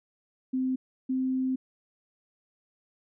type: tone pair in turn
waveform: sine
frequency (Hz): 259 / 259.9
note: C4 / C4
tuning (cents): -17 / -11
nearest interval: unison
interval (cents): 6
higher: second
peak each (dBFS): -25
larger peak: neither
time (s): 0.53-0.76 / 1.09-1.56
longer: second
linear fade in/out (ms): 10
effects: none